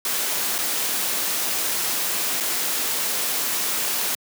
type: noise with dropouts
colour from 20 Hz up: white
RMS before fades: -24 dBFS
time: 0.05-4.15 s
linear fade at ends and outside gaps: 2 ms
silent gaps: 0.582-0.586 / 2.402-2.406 s
effects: high-pass 200 Hz 12 dB/octave